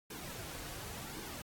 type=noise with flanger; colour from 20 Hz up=pink; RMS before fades=-45 dBFS; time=0.1-1.42 s; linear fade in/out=5 ms; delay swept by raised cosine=1.5 to 5.1 ms; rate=0.92 Hz; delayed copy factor=-0.55; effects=AAC 64 kbps

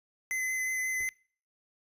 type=tone with vibrato; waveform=square; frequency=2038 Hz; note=C7; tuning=46 cents flat; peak=-30 dBFS; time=0.31-1.09 s; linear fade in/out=0 ms; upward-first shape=triangle; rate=5.6 Hz; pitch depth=14 cents each way
type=noise with exponential decay; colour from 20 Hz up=brown; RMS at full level=-47 dBFS; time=1-1.13 s; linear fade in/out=0 ms; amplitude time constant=28 ms
effects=noise-tail reverb RT60 0.5 s tail -26 dB re dry + resampled to 32000 Hz

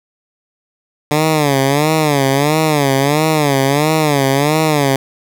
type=tone with vibrato; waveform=10% pulse; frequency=146.1 Hz; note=D3; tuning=9 cents flat; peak=-3 dBFS; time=1.11-4.96 s; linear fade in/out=2 ms; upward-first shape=sine; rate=1.5 Hz; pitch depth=140 cents each way; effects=none

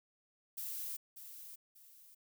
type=noise with echo; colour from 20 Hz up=violet; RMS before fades=-42 dBFS; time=0.57-0.97 s; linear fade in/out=10 ms; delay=590 ms; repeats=2; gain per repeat=-9 dB; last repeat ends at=2.15 s; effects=none

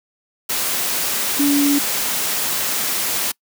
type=tone in noise; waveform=sine; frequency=285.2 Hz; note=C#4; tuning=49 cents sharp; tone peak=-13 dBFS; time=1.39-1.79 s; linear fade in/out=10 ms; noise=white; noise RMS=-21 dBFS; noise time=0.49-3.32 s; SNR=+5 dB; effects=noise-tail reverb RT60 0.1 s tail -25 dB re dry + high-pass 150 Hz 12 dB/octave

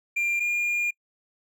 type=tone pair in turn; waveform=triangle; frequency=2387 / 2415 Hz; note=D7 / D7; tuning=+28 / +48 cents; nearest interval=unison; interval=20 cents; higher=second; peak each=-21 dBFS; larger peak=neither; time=0.16-0.4 / 0.4-0.91 s; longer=second; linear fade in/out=10 ms; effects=noise-tail reverb RT60 0.1 s tail -26 dB re dry

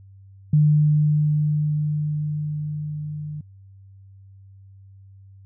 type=tone with level ramp; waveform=sine; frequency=150.4 Hz; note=D3; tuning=42 cents sharp; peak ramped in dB=-12 to -29 dBFS; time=0.53-3.41 s; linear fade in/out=5 ms; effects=added 97 Hz sine -44 dBFS peak until 5.45 s

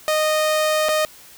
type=tone with dropouts; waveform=sawtooth; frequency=618 Hz; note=D#5; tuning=12 cents flat; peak=-13 dBFS; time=0.08-1.05 s; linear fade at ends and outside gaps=0 ms; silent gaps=0.886-0.89 s; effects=white hiss -45 dBFS RMS until 1.37 s

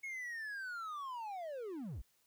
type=linear sweep; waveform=triangle; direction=down; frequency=2194 to 36.21 Hz; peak=-39 dBFS; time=0.03-2.02 s; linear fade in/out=10 ms; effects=white hiss -74 dBFS RMS until 2.26 s

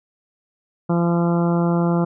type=harmonic tone; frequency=171.2 Hz; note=F3; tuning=34 cents flat; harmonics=1 / 2 / 3 / 4 / 5 / 6 / 7 / 8; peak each=-17 / -23 / -27 / -29 / -31 / -33 / -34 / -35 dBFS; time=0.89-2.05 s; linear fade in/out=10 ms; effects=none

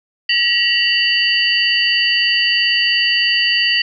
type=tone cluster; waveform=sine; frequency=1919 / 2759 / 2962 / 4602 Hz; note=A#6 / F7 / F#7 / D8; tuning=+50 / -22 / +1 / -36 cents; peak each=-18 dBFS; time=0.29-3.82 s; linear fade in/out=5 ms; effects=none

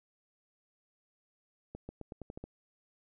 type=accelerating click train; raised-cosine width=2 ms; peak=-29 dBFS; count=8; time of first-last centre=1.75-2.44 s; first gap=140 ms; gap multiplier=0.88; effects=none

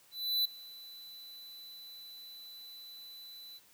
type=tone with ADSR envelope; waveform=square; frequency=3990 Hz; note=B7; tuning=17 cents sharp; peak=-27 dBFS; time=0.11-3.6 s; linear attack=340 ms; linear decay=6 ms; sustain=-21 dB; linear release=36 ms; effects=white hiss -63 dBFS RMS until 3.73 s

